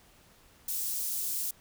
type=high-pass noise; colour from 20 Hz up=white; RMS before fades=-33 dBFS; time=0.68-1.51 s; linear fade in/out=5 ms; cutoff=7000 Hz; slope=12 dB/octave; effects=pink hiss -60 dBFS RMS until 1.6 s